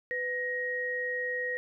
sine tone pair together, 498.5 / 1882.1 Hz, B4 / A#6, +16 / +16 cents, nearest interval octave + major seventh, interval 2300 cents, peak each -35 / -31 dBFS, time 0.11-1.57 s, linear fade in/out 0 ms, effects none

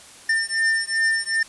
square beating tone pair, 1800 / 1802.6 Hz, A6 / A6, +39 / +41 cents, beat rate 2.6 Hz, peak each -23 dBFS, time 0.29-1.43 s, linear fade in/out 5 ms, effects white hiss -45 dBFS RMS until 1.48 s + resampled to 24000 Hz

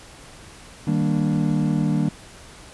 triangle chord, Eb major seventh, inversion none, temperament equal, 155.56 / 196 / 233.1 / 293.7 Hz, Eb3 / G3 / Bb3 / D4, 0 / 0 / 0 / 0 cents, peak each -20 / -22 / -23 / -24 dBFS, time 0.87-2.09 s, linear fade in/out 5 ms, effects pink hiss -44 dBFS RMS until 2.73 s + resampled to 24000 Hz

